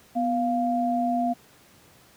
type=tone pair together; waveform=sine; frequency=246.6 / 697.5 Hz; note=B3 / F5; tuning=-2 / -2 cents; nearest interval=octave + tritone; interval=1800 cents; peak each=-25 / -24 dBFS; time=0.15-1.34 s; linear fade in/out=20 ms; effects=pink hiss -55 dBFS RMS until 2.16 s + high-pass 80 Hz 12 dB/octave